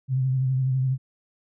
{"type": "tone with vibrato", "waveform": "sine", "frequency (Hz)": 130.81, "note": "C3", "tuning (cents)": 0, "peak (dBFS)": -20, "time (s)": [0.08, 0.98], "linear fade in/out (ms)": 50, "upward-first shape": "sine", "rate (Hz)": 12, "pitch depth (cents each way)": 38, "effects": []}